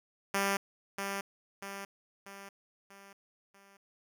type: tone with echo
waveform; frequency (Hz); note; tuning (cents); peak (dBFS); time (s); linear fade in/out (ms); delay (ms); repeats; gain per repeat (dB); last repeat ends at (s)
5% pulse; 197.6; G3; +14; -17; 0.34-0.57; 5; 640; 5; -6; 3.77
effects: none